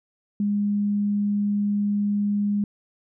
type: tone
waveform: sine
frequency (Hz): 204.8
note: G#3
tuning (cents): -24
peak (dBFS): -20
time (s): 0.4-2.64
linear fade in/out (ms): 2
effects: none